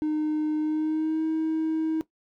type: tone with pitch glide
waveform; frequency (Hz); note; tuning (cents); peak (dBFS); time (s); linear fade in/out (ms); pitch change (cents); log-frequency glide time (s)
triangle; 306.4 to 317.9; D#4 to D#4; -27 to +37; -20; 0.02-2.01; 0; +64; 0.58-1.24
effects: noise-tail reverb RT60 0.1 s tail -17 dB re dry + tanh soft clip ceiling -19 dBFS